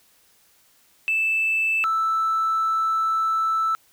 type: tone pair in turn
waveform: triangle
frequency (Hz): 2637 / 1318.5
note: E7 / E6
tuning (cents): 0 / 0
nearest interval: octave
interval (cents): 1200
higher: first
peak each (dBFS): -16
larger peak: neither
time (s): 1.08-1.84 / 1.84-3.75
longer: second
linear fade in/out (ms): 0
effects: tanh soft clip ceiling -16 dBFS + white hiss -59 dBFS RMS until 3.92 s